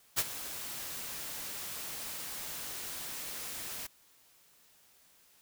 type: noise with ADSR envelope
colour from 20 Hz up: white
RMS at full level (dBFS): -27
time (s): 0.16-3.87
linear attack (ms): 29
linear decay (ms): 42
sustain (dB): -14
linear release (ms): 9
effects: white hiss -64 dBFS RMS until 5.41 s

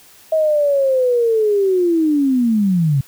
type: linear sweep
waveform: sine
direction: down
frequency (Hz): 641 to 130.81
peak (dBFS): -12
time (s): 0.32-3.01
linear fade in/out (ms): 5
effects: white hiss -46 dBFS RMS until 3.07 s

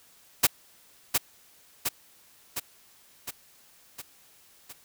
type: noise with echo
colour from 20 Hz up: white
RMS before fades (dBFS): -19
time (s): 0.43-0.47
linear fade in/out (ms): 10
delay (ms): 710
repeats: 6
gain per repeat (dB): -4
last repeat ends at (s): 4.73
effects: white hiss -58 dBFS RMS until 4.84 s

